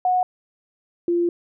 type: tone pair in turn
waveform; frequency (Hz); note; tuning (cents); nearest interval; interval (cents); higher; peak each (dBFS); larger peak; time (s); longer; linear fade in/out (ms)
sine; 732 / 345.5; F#5 / F4; -19 / -19; octave + minor second; 1300; first; -16 / -17; first; 0.05-0.23 / 1.08-1.29; second; 2
effects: none